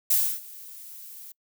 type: noise with ADSR envelope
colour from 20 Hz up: violet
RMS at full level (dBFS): -20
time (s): 0.1-1.32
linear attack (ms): 8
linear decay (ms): 290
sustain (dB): -23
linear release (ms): 4
effects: noise-tail reverb RT60 0.1 s tail -26 dB re dry